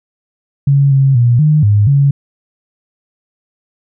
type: tone with pitch steps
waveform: sine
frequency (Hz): 139.8 / 135.9 / 120.2 / 152.2 / 103.4 / 140.3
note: C#3 / C#3 / B2 / D#3 / G#2 / C#3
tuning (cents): +15 / -34 / -46 / -38 / -7 / +21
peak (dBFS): -6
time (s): 0.67-2.11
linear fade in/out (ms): 5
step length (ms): 240
effects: none